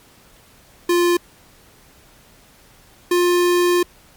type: tone pair in turn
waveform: square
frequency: 349.2 / 353.1 Hz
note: F4 / F4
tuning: 0 / +19 cents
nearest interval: unison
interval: 19 cents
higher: second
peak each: -14 dBFS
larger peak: neither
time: 0.89-1.17 / 3.11-3.83 s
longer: second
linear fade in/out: 5 ms
effects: pink hiss -50 dBFS RMS until 4.16 s + MP3 96 kbps